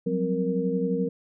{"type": "tone cluster", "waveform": "sine", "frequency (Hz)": [180.6, 192.1, 261.3, 467.2], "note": ["F#3", "G3", "C4", "A#4"], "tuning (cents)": [-42, -35, -2, 4], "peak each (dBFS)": [-28, -30, -30, -27], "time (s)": [0.06, 1.09], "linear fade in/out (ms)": 10, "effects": []}